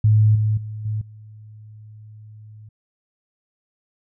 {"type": "tone with level steps", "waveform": "sine", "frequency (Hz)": 107.4, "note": "A2", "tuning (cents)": -41, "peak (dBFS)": [-11, -16, -28, -21, -39], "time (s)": [0.04, 2.69], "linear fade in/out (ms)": 5, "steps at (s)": [0.35, 0.57, 0.85, 1.01], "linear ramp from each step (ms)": 5, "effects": []}